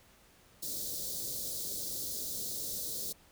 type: band-stop noise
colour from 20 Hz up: white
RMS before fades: -38 dBFS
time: 0.62-3.13 s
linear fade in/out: 10 ms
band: 590 to 3800 Hz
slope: 48 dB/octave
effects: pink hiss -62 dBFS RMS until 3.31 s